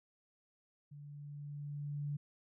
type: tone with level ramp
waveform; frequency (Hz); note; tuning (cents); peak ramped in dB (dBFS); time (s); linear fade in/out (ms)
sine; 145.2; D3; -19; -49 to -35; 0.91-2.17; 10
effects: none